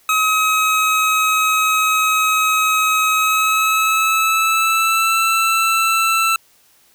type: tone with pitch glide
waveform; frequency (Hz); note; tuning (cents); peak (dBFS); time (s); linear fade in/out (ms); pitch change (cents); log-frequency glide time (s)
25% pulse; 1273 to 1331.7; D#6 to E6; +39 to +17; -10; 0.09-6.36; 2; +78; 3.12-5.16
effects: white hiss -54 dBFS RMS until 6.94 s